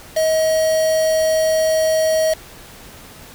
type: tone with quantisation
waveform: triangle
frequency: 635 Hz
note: D#5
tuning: 35 cents sharp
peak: -12 dBFS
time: 0.16-2.34 s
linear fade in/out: 10 ms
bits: 4
effects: pink hiss -40 dBFS RMS until 3.34 s